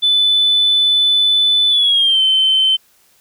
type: tone with pitch glide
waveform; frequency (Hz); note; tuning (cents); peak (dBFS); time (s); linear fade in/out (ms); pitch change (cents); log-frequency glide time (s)
sine; 3499 to 3081; A7 to G7; -10 to -31; -9; 0.02-2.77; 20; -221; 1.69-2.21
effects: tanh soft clip ceiling -5 dBFS + white hiss -54 dBFS RMS until 3.2 s